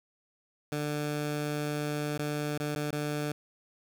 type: tone with dropouts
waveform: 15% pulse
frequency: 148.4 Hz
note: D3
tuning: 18 cents sharp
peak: -24 dBFS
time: 0.72-3.32 s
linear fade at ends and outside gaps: 2 ms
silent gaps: 2.177-2.191 / 2.577-2.6 / 2.75-2.76 / 2.907-2.927 s
effects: 10-bit